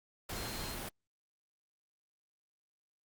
sine tone in noise, 4186 Hz, C8, in tune, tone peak -48 dBFS, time 0.36-0.75 s, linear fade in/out 5 ms, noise pink, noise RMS -41 dBFS, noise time 0.29-0.89 s, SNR -10 dB, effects Opus 48 kbps

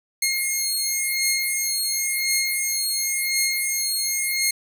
10% pulse beating tone pair, 2142 / 2142.94 Hz, C7 / C7, +40 / +41 cents, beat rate 0.94 Hz, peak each -15 dBFS, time 0.22-4.51 s, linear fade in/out 5 ms, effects none

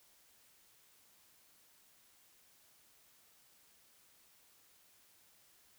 silence, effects white hiss -67 dBFS RMS until 5.78 s

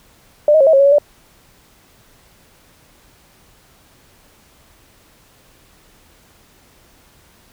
sine tone with pitch steps, 595 / 629 / 544 / 640 / 545 / 557 / 563 / 586 Hz, D5 / D#5 / C#5 / D#5 / C#5 / C#5 / C#5 / D5, +22 / +19 / -33 / +49 / -29 / +8 / +27 / -4 cents, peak -7 dBFS, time 0.48-0.984 s, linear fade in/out 2 ms, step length 63 ms, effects pink hiss -51 dBFS RMS until 7.52 s

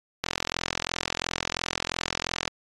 click train, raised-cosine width 0.2 ms, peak -7 dBFS, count 97, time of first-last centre 0.24-2.478 s, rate 42.9 Hz, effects AAC 32 kbps

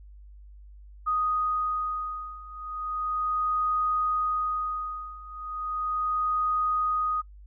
sine beating tone pair, 1244.5 / 1244.86 Hz, D#6 / D#6, 0 / 0 cents, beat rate 0.36 Hz, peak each -30 / -28 dBFS, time 1.06-7.22 s, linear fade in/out 20 ms, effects noise-tail reverb RT60 0.1 s tail -22 dB re dry + added 50 Hz sine -45 dBFS peak until 7.46 s

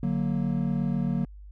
triangle chord, D augmented, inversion none, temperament equal, 146.83 / 185 / 233.1 Hz, D3 / F#3 / A#3, 0 / 0 / 0 cents, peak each -27 / -26 / -27 dBFS, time 0.03-1.25 s, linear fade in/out 2 ms, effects added 50 Hz sine -42 dBFS peak until 1.51 s

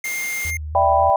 square tone, 2115 Hz, C7, 18 cents sharp, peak -24 dBFS, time 0.04-0.57 s, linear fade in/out 2 ms
white high-pass noise, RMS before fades -33 dBFS, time 0.04-0.51 s, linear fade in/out 10 ms, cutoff 130 Hz, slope 48 dB/octave
sine tone with vibrato, 78.9 Hz, D#2, 25 cents sharp, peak -26 dBFS, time 0.45-1.1 s, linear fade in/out 0 ms, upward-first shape square, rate 3.6 Hz, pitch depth 67 cents each way
sine chord, E minor seventh, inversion third, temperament equal, 587.3 / 659.3 / 784 / 987.8 Hz, D5 / E5 / G5 / B5, 0 / 0 / 0 / 0 cents, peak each -20 / -20 / -16 / -19 dBFS, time 0.75-1.16 s, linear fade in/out 2 ms
effects none

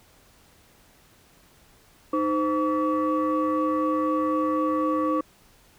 sine tone cluster, 309 / 517 / 1139 Hz, D#4 / C5 / C#6, -12 / -21 / +47 cents, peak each -23 / -26 / -25 dBFS, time 2.13-5.21 s, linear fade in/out 5 ms, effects tanh soft clip ceiling -16 dBFS + pink hiss -57 dBFS RMS until 5.78 s

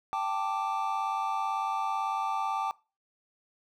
triangle chord, G suspended second, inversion none, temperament just, 784 / 882 / 1176 Hz, G5 / A5 / D6, 0 / +4 / +2 cents, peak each -31 dBFS, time 0.13-2.71 s, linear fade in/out 0 ms, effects noise-tail reverb RT60 0.3 s tail -21 dB re dry

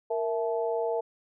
sine tone cluster, 464.9 / 660 / 866 Hz, A#4 / E5 / A5, -5 / +2 / -28 cents, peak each -28 / -31 / -35 dBFS, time 0.1-1.01 s, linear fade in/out 10 ms, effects none

